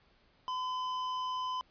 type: tone with hard clipping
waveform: sine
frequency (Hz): 1015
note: B5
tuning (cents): +47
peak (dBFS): -35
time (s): 0.48-1.61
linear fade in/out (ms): 0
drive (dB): 11
effects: pink hiss -67 dBFS RMS until 1.7 s + resampled to 11025 Hz